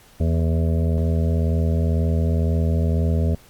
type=harmonic tone with a mistuned harmonic; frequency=82 Hz; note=E2; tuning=9 cents flat; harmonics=1 / 2 / 3 / 5 / 6 / 7 / 8; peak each=-18 / -24 / -28 / -32 / -34 / -35 / -36 dBFS; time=0.2-3.35 s; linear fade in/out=5 ms; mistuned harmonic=3; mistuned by=-29 cents; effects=pink hiss -51 dBFS RMS until 3.49 s + Opus 48 kbps